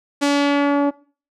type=tone with low-pass filter sweep; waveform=sawtooth; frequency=285.3 Hz; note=C#4; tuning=50 cents sharp; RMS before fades=-17 dBFS; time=0.21-0.91 s; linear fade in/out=20 ms; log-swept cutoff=8600 to 780 Hz; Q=0.99; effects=noise-tail reverb RT60 0.4 s tail -20 dB re dry